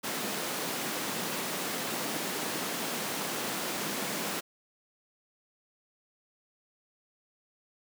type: high-pass noise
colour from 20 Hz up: pink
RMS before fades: -34 dBFS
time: 0.03-4.41 s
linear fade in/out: 20 ms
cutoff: 180 Hz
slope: 24 dB/octave
effects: none